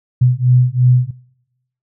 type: beating tone pair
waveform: sine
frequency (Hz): 123.8 / 126.7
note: B2 / B2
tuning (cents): +5 / +45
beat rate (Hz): 2.9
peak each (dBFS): -12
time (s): 0.21-1.11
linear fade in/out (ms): 10
effects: noise-tail reverb RT60 1.0 s tail -26 dB re dry